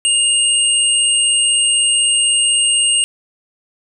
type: tone pair together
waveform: sine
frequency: 2834 / 8492 Hz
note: F7 / C9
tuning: +25 / +25 cents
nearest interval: octave + perfect fifth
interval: 1900 cents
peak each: -14 dBFS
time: 0.05-3.04 s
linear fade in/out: 0 ms
effects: none